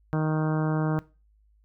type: harmonic tone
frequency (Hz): 155.8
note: D#3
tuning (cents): +3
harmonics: 1 / 2 / 3 / 4 / 5 / 6 / 7 / 8 / 9 / 10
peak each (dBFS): -24 / -30 / -34 / -36 / -38 / -40 / -41 / -42 / -43 / -44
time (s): 0.13-0.99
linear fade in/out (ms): 0
effects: noise-tail reverb RT60 0.3 s tail -19 dB re dry + added 52 Hz sine -59 dBFS peak until 1.64 s